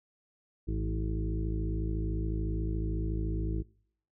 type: harmonic tone with a mistuned harmonic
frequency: 53.9 Hz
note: A1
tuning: 35 cents flat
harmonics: 1 / 2 / 3 / 4 / 6 / 7 / 8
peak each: -31 / -36 / -40 / -44 / -38 / -45 / -49 dBFS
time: 0.67-3.63 s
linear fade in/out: 20 ms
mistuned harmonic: 2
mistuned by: -39 cents
effects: noise-tail reverb RT60 0.7 s tail -26 dB re dry